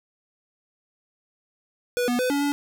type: tone with pitch steps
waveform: square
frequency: 489.6 / 243.8 / 504 / 284 / 286.7 Hz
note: B4 / B3 / B4 / C#4 / D4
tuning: -15 / -22 / +35 / +42 / -42 cents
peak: -22 dBFS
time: 1.97-2.52 s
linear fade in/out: 0 ms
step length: 110 ms
effects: none